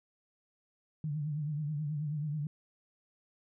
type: tone with vibrato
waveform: sine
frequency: 149.8 Hz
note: D3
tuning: 35 cents sharp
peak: -32 dBFS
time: 1.04-2.47 s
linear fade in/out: 2 ms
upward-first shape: triangle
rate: 9.3 Hz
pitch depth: 95 cents each way
effects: none